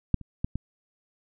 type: clicks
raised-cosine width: 5 ms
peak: -8 / -29 / -14 / -17 dBFS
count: 4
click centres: 0.143 / 0.213 / 0.445 / 0.556 s
effects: none